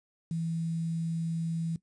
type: tone with quantisation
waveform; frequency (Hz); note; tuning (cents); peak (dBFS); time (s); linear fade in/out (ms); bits
sine; 164.81; E3; 0; -29; 0.31-1.76; 2; 9
effects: noise-tail reverb RT60 0.1 s tail -17 dB re dry + resampled to 22050 Hz